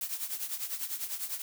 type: noise with tremolo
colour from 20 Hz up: blue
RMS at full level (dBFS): -33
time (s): 0.01-1.42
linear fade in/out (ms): 2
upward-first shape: triangle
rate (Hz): 10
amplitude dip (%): 80
effects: none